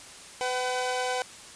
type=tone pair together; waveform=sawtooth; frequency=502.9 / 759 Hz; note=B4 / F#5; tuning=+31 / +44 cents; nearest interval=perfect fifth; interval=713 cents; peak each=-26 / -26 dBFS; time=0.41-1.22 s; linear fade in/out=0 ms; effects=white hiss -46 dBFS RMS until 1.55 s + resampled to 22050 Hz